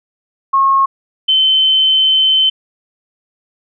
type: tone pair in turn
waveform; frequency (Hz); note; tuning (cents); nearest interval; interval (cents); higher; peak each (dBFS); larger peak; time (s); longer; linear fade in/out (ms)
sine; 1086 / 3072; C#6 / G7; -36 / -36; octave + tritone; 1800; second; -8; neither; 0.53-0.86 / 1.28-2.5; second; 10
effects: none